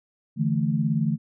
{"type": "chord", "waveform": "sine", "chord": "D suspended second", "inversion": "none", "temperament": "equal", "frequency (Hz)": [146.83, 164.81, 220], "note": ["D3", "E3", "A3"], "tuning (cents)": [0, 0, 0], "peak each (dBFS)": -25, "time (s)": [0.36, 1.18], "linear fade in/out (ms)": 50, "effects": []}